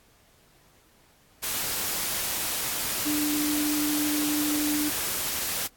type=tone in noise; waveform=sine; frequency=297.9 Hz; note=D4; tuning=25 cents sharp; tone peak=-25 dBFS; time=3.05-4.9 s; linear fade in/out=20 ms; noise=white; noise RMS=-29 dBFS; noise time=1.42-5.68 s; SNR=+1 dB; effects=pink hiss -60 dBFS RMS until 5.76 s + AAC 64 kbps